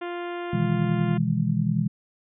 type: harmonic tone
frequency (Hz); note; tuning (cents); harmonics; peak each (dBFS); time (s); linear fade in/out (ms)
349.2; F4; 0; 1 / 2 / 3 / 4 / 5 / 6 / 7 / 8 / 9 / 10; -31 / -36 / -40 / -41 / -44 / -46 / -49 / -48 / -53 / -55; 0.01-1.18; 10
type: chord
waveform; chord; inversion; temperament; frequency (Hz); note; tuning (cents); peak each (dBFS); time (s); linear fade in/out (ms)
sine; E major seventh; second; just; 123.61 / 154.51 / 164.81 / 206; B2 / D#3 / E3 / G#3; +2 / -12 / 0 / -14; -27 / -28 / -25 / -26; 0.53-1.88; 5
effects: none